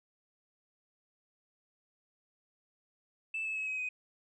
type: tone with pitch steps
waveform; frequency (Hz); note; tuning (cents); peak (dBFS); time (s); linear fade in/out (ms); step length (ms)
sine; 2637 / 2604 / 2571 / 2538 / 2506; E7 / E7 / E7 / D#7 / D#7; 0 / -22 / -44 / +34 / +12; -32; 3.34-3.89; 5; 110
effects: tanh soft clip ceiling -30 dBFS